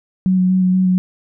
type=tone with vibrato; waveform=sine; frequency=185 Hz; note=F#3; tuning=in tune; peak=-11 dBFS; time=0.26-0.98 s; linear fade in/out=0 ms; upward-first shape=square; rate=4.2 Hz; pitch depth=13 cents each way; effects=none